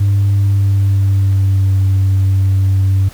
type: tone with pitch glide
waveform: sine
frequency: 99.9 to 96.39 Hz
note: G2 to G2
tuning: +33 to -29 cents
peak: -7 dBFS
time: 0-3.09 s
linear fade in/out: 10 ms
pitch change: -62 cents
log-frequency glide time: 0.3-1.77 s
effects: tanh soft clip ceiling -7 dBFS + pink hiss -39 dBFS RMS until 3.13 s